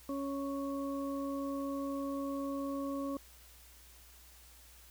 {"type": "harmonic tone", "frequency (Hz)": 277.2, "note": "C#4", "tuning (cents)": 0, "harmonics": [1, 2, 4], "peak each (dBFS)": [-36, -41, -44], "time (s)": [0.09, 3.17], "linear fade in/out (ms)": 2, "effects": ["added 60 Hz sine -59 dBFS peak until 4.9 s", "white hiss -59 dBFS RMS until 4.9 s"]}